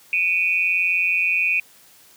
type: tone with amplitude modulation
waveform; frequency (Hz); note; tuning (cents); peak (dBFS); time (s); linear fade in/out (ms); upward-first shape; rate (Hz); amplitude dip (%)
sine; 2475; D#7; -10; -13; 0.13-1.6; 2; sine; 179; 90
effects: white hiss -51 dBFS RMS until 2.16 s + high-pass 60 Hz 12 dB/octave